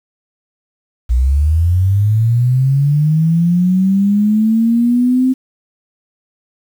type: linear sweep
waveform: sine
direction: up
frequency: 58.1 to 261.6 Hz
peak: -9 dBFS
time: 1.09-5.34 s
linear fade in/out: 20 ms
effects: 7-bit